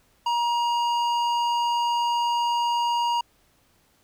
sine tone with hard clipping, 948 Hz, A#5, 29 cents sharp, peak -23 dBFS, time 0.26-3.21 s, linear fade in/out 5 ms, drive 11 dB, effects pink hiss -63 dBFS RMS until 4.03 s

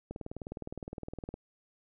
click train, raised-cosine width 2 ms, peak -26 dBFS, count 25, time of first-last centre 0.11-1.341 s, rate 19.5 Hz, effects none

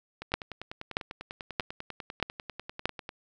two click trains, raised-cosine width 0.3 ms, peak -10 / -22 dBFS, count 5 / 30, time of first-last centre 0.34-2.856 / 0.22-3.091 s, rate 1.59 / 10.1 Hz, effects none

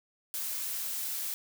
blue noise, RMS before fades -35 dBFS, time 0.34-1.34 s, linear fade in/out 0 ms, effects none

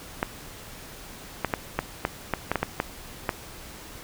clicks, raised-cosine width 0.5 ms, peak -8 dBFS, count 11, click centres 0.229 / 1.447 / 1.538 / 1.79 / 2.051 / 2.337 / 2.516 / 2.557 / 2.63 / 2.801 / 3.292 s, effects pink hiss -43 dBFS RMS until 4.03 s

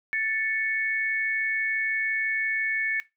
sine tone pair together, 1762.6 / 2217 Hz, A6 / C#7, +3 / 0 cents, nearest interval major third, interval 397 cents, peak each -27 dBFS, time 0.13-3 s, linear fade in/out 0 ms, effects noise-tail reverb RT60 0.2 s tail -18 dB re dry

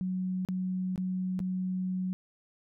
sine tone with dropouts, 185 Hz, F#3, in tune, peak -29 dBFS, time 0.01-2.13 s, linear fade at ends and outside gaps 0 ms, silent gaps 0.45-0.487 / 0.959-0.978 / 1.392-1.402 s, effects none

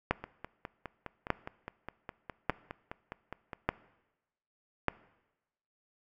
two click trains, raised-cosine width 0.5 ms, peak -11 / -24 dBFS, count 5 / 17, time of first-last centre 0.11-4.883 / 0.24-3.532 s, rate 0.838 / 4.86 Hz, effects noise-tail reverb RT60 1.0 s tail -20 dB re dry

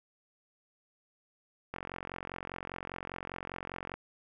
click train, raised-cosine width 0.5 ms, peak -23 dBFS, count 100, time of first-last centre 1.74-3.94 s, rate 45 Hz, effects none

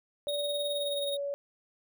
sine tone with pitch glide, 580 to 565.8 Hz, D5 to C#5, -22 to +35 cents, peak -31 dBFS, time 0.27-1.34 s, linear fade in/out 0 ms, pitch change -43 cents, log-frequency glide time 0.68-1.11 s
square tone with tremolo, 3740 Hz, A#7, 5 cents sharp, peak -32 dBFS, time 0.28-1.17 s, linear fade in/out 5 ms, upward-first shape sine, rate 19 Hz, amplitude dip 55%
effects none

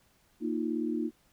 sine chord, Bb suspended fourth, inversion none, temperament equal, 233.1 / 311.1 / 349.2 Hz, Bb3 / Eb4 / F4, 0 / 0 / 0 cents, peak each -33 / -32 / -35 dBFS, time 0.4-1.11 s, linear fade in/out 50 ms, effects pink hiss -67 dBFS RMS until 1.32 s

